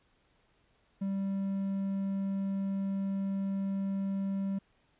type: tone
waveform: triangle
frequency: 195.3 Hz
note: G3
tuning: 6 cents flat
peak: -28 dBFS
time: 1.01-4.59 s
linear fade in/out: 10 ms
effects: pink hiss -70 dBFS RMS until 4.99 s + resampled to 8000 Hz